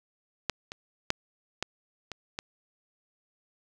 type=clicks; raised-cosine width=0.2 ms; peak=-9 / -21 / -7 / -12 / -20 / -16 dBFS; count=6; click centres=0.497 / 0.719 / 1.104 / 1.626 / 2.117 / 2.389 s; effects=none